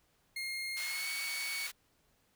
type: tone with pitch glide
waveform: 30% pulse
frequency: 2134 to 2235 Hz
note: C7 to C#7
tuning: +34 to +14 cents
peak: -34 dBFS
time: 0.36-1.67 s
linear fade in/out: 5 ms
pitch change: +80 cents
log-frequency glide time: 0.81-1.08 s
type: high-pass noise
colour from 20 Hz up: pink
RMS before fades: -43 dBFS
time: 0.76-1.72 s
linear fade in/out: 20 ms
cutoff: 1600 Hz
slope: 12 dB/octave
effects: pink hiss -72 dBFS RMS until 2.35 s

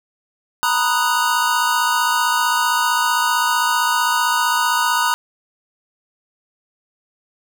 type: chord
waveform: square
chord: B major seventh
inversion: third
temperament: equal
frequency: 932.3 / 987.8 / 1244.5 / 1480 Hz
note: A#5 / B5 / D#6 / F#6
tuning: 0 / 0 / 0 / 0 cents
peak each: -22 dBFS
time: 0.63-5.14 s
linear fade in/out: 0 ms
effects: none

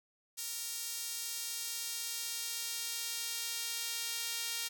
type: tone with high-pass filter sweep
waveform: sawtooth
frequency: 464.1 Hz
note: A#4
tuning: 8 cents flat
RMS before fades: -39 dBFS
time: 0.37-4.69 s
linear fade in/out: 20 ms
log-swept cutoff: 5900 to 3500 Hz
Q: 0.83
effects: none

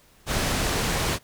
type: low-pass noise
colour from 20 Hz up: pink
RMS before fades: -25 dBFS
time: 0.26-1.19 s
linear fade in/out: 50 ms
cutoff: 9600 Hz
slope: 12 dB/octave
effects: pink hiss -57 dBFS RMS until 1.23 s

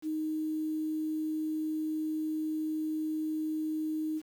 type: tone with quantisation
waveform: sine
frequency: 311.1 Hz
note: D#4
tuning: in tune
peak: -30 dBFS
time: 0.02-4.22 s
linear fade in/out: 50 ms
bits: 9
effects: none

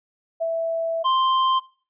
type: tone pair in turn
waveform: sine / square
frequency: 659.3 / 1046.6 Hz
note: E5 / C6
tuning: 0 / 0 cents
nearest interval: minor sixth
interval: 800 cents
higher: second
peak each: -20 / -18 dBFS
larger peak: second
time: 0.4-1.04 / 1.04-1.6 s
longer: first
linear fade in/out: 20 ms
effects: noise-tail reverb RT60 0.4 s tail -20 dB re dry + resampled to 8000 Hz

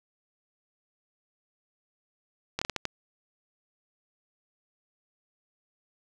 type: slowing click train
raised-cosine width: 0.2 ms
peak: -12 dBFS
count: 6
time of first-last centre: 2.59-2.853 s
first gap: 25 ms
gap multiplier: 1.38
effects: none

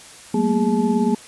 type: tone cluster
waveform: sine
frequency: 189.2 / 219.4 / 237 / 411.9 / 864 Hz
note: F#3 / A3 / A#3 / G#4 / A5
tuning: +39 / -5 / +29 / -14 / -32 cents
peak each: -23 / -21 / -20 / -23 / -27 dBFS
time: 0.34-1.15 s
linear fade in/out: 5 ms
effects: white hiss -42 dBFS RMS until 1.27 s + resampled to 24000 Hz

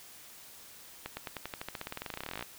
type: accelerating click train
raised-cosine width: 0.3 ms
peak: -21 dBFS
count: 29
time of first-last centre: 1.06-2.425 s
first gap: 110 ms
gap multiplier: 0.93
effects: white hiss -52 dBFS RMS until 2.58 s

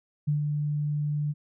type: tone with ADSR envelope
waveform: sine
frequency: 148 Hz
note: D3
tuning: 14 cents sharp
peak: -21 dBFS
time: 0.27-1.34 s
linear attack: 15 ms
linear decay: 120 ms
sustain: -4 dB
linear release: 33 ms
effects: none

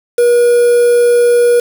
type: tone with quantisation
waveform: triangle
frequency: 480.7 Hz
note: B4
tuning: 47 cents flat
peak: -4 dBFS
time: 0.18-1.6 s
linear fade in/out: 5 ms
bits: 4
effects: none

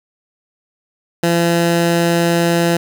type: tone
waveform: 15% pulse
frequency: 170 Hz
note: F3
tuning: 46 cents flat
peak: -6 dBFS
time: 1.23-2.77 s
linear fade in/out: 5 ms
effects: 8-bit

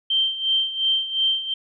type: tone with tremolo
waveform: sine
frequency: 3136 Hz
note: G7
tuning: in tune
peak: -16 dBFS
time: 0.1-1.54 s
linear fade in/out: 5 ms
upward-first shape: sine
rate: 2.8 Hz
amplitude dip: 75%
effects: none

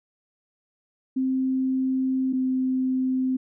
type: tone pair in turn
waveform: sine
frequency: 261.6 / 259 Hz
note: C4 / C4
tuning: 0 / -17 cents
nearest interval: unison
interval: 17 cents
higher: first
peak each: -21 / -21 dBFS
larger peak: neither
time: 1.16-2.33 / 2.33-3.37 s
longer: first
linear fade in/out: 10 ms
effects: none

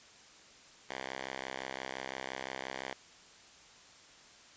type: tone with band-pass filter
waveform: 5% pulse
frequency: 65.8 Hz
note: C2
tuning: 10 cents sharp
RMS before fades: -42 dBFS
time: 0.89-2.94 s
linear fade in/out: 10 ms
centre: 1900 Hz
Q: 0.7
effects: white hiss -57 dBFS RMS until 4.56 s + resampled to 16000 Hz

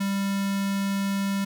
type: tone with notch filter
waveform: square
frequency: 197.3 Hz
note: G3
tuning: 11 cents sharp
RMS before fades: -26 dBFS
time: 0-1.45 s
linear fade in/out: 10 ms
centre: 510 Hz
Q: 1.2
effects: none

